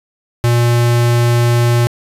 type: tone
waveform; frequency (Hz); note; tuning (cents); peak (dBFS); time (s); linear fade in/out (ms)
square; 119.3; A#2; +41; -10; 0.44-1.87; 0
effects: resampled to 32000 Hz + 8-bit